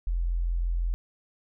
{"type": "tone", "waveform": "sine", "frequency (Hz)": 42.93, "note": "F1", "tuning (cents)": -29, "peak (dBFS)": -24, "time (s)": [0.07, 0.94], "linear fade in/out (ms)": 0, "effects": []}